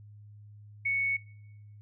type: tone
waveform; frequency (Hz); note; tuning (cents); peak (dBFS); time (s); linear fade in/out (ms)
sine; 2217; C#7; 0; -26; 0.85-1.17; 10
effects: noise-tail reverb RT60 1.0 s tail -24 dB re dry + added 104 Hz sine -48 dBFS peak until 1.81 s